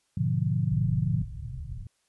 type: chord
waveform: sine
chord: G# diminished seventh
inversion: none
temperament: equal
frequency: 103.83 / 123.47 / 146.83 / 174.61 Hz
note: G#2 / B2 / D3 / F3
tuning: 0 / 0 / 0 / 0 cents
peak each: -30 / -28 / -28 / -30 dBFS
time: 0.17-1.22 s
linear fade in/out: 5 ms
type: low-pass noise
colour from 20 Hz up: white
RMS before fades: -37 dBFS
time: 0.7-1.87 s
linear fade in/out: 2 ms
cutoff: 140 Hz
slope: 48 dB/octave
effects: white hiss -72 dBFS RMS until 2.08 s + resampled to 24000 Hz